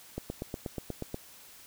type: click train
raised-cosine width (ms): 2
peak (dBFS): -21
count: 9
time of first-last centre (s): 0.18-1.144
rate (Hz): 8.3
effects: white hiss -53 dBFS RMS until 1.66 s